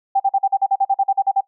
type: tone bursts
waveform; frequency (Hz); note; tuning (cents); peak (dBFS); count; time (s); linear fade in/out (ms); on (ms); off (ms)
sine; 784; G5; 0; -12; 14; 0.15-1.409; 10; 50; 43
effects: noise-tail reverb RT60 0.1 s tail -18 dB re dry